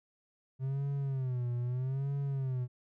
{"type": "tone with vibrato", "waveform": "triangle", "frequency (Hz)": 130.4, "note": "C3", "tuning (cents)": -5, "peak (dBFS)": -29, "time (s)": [0.59, 2.68], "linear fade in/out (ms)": 50, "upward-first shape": "sine", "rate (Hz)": 0.79, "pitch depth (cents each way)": 130, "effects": []}